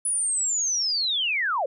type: linear sweep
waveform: sine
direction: down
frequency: 9980 to 486.7 Hz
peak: -22 dBFS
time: 0.05-1.66 s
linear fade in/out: 5 ms
effects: none